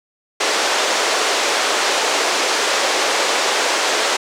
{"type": "band-pass noise", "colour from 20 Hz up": "pink", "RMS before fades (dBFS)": -18, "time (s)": [0.4, 4.17], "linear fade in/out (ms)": 10, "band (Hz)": [410, 7500], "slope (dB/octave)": 24, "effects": []}